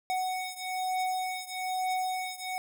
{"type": "beating tone pair", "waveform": "square", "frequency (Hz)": [743, 744.1], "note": ["F#5", "F#5"], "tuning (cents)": [7, 10], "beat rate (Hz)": 1.1, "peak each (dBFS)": [-33, -35], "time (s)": [0.1, 2.58], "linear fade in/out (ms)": 0, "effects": []}